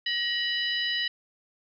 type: harmonic tone with a mistuned harmonic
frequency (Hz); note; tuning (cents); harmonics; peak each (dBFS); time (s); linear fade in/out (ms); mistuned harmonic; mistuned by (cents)
987.8; B5; 0; 2 / 3 / 4 / 5; -30 / -29 / -33 / -37; 0.06-1.08; 5; 2; -72
effects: none